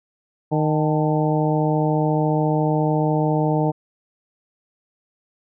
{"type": "harmonic tone with a mistuned harmonic", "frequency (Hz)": 154.1, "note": "D#3", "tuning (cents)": -16, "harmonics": [1, 2, 3, 4, 5, 6], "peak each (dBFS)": [-20, -23, -25, -26, -27, -28], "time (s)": [0.51, 3.72], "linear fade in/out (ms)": 20, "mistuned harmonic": 6, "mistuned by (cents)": -76, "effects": []}